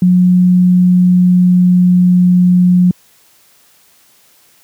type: tone with pitch glide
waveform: sine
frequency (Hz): 180.6 to 179.56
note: F#3 to F3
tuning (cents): -42 to +48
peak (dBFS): -5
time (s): 0.02-2.91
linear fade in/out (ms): 2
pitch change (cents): -10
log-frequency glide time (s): 0.55-2.29
effects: white hiss -49 dBFS RMS until 4.63 s + high-pass 80 Hz 12 dB/octave